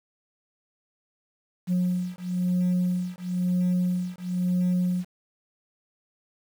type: beating tone pair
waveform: sine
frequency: 179.7 / 180.7 Hz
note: F3 / F#3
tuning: +50 / -41 cents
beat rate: 1 Hz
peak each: -24 dBFS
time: 1.67-5.05 s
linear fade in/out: 50 ms
effects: tanh soft clip ceiling -19 dBFS + 8-bit